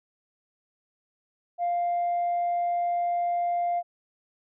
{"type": "tone", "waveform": "sine", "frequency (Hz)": 698.5, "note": "F5", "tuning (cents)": 0, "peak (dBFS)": -22, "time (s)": [1.58, 3.83], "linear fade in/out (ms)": 50, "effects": ["tanh soft clip ceiling -21 dBFS"]}